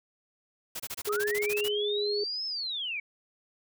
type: noise bursts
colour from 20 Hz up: white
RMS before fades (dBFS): -36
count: 13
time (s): 0.75-1.686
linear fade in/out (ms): 10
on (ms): 48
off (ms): 26
type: tone with pitch glide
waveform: sine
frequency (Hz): 415.3 to 412.7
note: G#4 to G#4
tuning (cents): 0 to -11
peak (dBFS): -28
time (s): 1.07-2.24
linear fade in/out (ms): 5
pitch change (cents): -11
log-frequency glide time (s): 1.76-1.97
type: linear two-way sweep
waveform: sine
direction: up then down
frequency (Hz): 1207 to 5274 to 2219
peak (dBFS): -31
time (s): 1.09-3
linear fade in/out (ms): 5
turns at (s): 2.46
effects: none